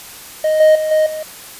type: tone with level steps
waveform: triangle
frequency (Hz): 622.3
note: D#5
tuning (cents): 0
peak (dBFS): -10 / -4 / -14 / -8 / -20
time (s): 0.44-1.23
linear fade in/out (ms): 5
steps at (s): 0.6 / 0.75 / 0.91 / 1.06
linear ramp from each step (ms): 5
effects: white hiss -35 dBFS RMS until 1.59 s + resampled to 32000 Hz